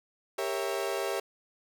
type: chord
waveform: 35% pulse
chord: G diminished seventh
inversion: none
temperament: equal with one note detuned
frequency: 397.2 / 466.2 / 554.4 / 659.3 Hz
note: G4 / Bb4 / Db5 / Fb5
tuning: +23 / 0 / 0 / 0 cents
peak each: -32 / -35 / -34 / -35 dBFS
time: 0.38-1.2 s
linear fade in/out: 5 ms
effects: none